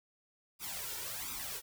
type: noise with flanger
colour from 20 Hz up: white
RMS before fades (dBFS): -41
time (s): 0.59-1.62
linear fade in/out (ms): 50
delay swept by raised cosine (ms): 0.82 to 2.22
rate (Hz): 1.4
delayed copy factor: +0.8
effects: none